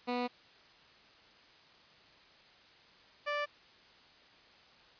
15% pulse tone pair in turn, 245.5 / 586.3 Hz, B3 / D5, -10 / -3 cents, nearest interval octave + minor third, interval 1507 cents, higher second, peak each -26 dBFS, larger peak neither, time 0.07-0.28 / 3.26-3.46 s, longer first, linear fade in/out 20 ms, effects white hiss -60 dBFS RMS until 4.99 s + resampled to 11025 Hz

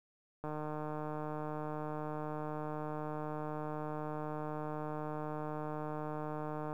click train, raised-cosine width 1 ms, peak -27 dBFS, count 957, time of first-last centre 0.44-6.729 s, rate 152 Hz, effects 11-bit

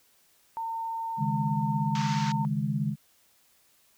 sine tone, 908 Hz, A#5, 46 cents flat, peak -30 dBFS, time 0.57-2.45 s, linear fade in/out 0 ms
sine chord, C# suspended second, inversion none, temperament equal, 138.59 / 155.56 / 207.7 Hz, C#3 / D#3 / G#3, 0 / 0 / 0 cents, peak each -30 dBFS, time 1.17-2.96 s, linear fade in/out 50 ms
pink band-pass noise, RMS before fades -38 dBFS, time 1.95-2.32 s, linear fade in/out 2 ms, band 1000 to 6500 Hz, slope 48 dB/octave
effects white hiss -64 dBFS RMS until 3.97 s

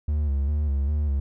triangle tone with vibrato, 71.9 Hz, D2, 36 cents flat, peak -19 dBFS, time 0.08-1.2 s, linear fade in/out 5 ms, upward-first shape square, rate 2.5 Hz, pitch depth 62 cents each way, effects none

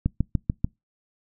click train, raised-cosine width 5 ms, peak -9 dBFS, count 5, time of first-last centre 0.06-0.645 s, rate 6.84 Hz, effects noise-tail reverb RT60 0.2 s tail -26 dB re dry

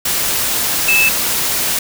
sine tone in noise, 2623 Hz, E7, 9 cents flat, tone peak -10 dBFS, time 0.88-1.09 s, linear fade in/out 5 ms, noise white, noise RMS -17 dBFS, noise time 0.05-1.79 s, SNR +4 dB, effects none

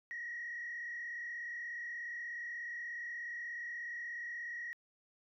sine tone with frequency modulation, 1899 Hz, A#6, 32 cents sharp, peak -39 dBFS, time 0.11-4.73 s, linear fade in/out 0 ms, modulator 36.7 Hz, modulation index 1.2, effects tanh soft clip ceiling -35 dBFS

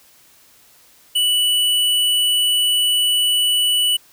square tone, 2960 Hz, F#7, in tune, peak -15 dBFS, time 1.15-3.97 s, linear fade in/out 10 ms, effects white hiss -51 dBFS RMS until 4.12 s

